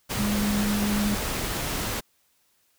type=tone in noise; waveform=sine; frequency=206.4 Hz; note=G#3; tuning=10 cents flat; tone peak=-23 dBFS; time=0.18-1.16 s; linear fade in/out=20 ms; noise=pink; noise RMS=-29 dBFS; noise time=0.09-2.01 s; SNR=+3 dB; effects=white hiss -67 dBFS RMS until 2.78 s